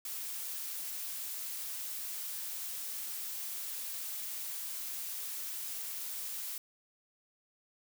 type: noise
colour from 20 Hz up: blue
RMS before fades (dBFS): -40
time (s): 0.05-6.58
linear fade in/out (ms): 2
effects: none